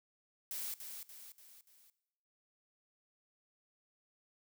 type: noise with echo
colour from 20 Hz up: blue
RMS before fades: -41 dBFS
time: 0.51-0.74 s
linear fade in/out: 2 ms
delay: 290 ms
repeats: 4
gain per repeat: -6 dB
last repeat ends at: 1.9 s
effects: noise-tail reverb RT60 0.9 s tail -18 dB re dry